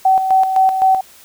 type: tone with tremolo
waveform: sine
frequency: 761 Hz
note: F#5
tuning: 48 cents sharp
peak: -8 dBFS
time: 0.05-1.01 s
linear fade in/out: 5 ms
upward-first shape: square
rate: 3.9 Hz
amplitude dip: 55%
effects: white hiss -44 dBFS RMS until 1.24 s